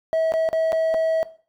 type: tone with dropouts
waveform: triangle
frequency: 646 Hz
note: E5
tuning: 35 cents flat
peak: -15 dBFS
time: 0.13-1.23 s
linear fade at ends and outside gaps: 0 ms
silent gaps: 0.321-0.338 / 0.489-0.53 / 0.721-0.729 / 0.941-0.945 s
effects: noise-tail reverb RT60 0.4 s tail -17 dB re dry + tanh soft clip ceiling -12 dBFS